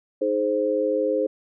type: chord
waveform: sine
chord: Ab major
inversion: second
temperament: equal with one note detuned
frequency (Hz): 311.1 / 423.3 / 523.3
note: Eb4 / Ab4 / C5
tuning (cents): 0 / +33 / 0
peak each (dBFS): -27 / -25 / -22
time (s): 0.21-1.27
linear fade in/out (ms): 10
effects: none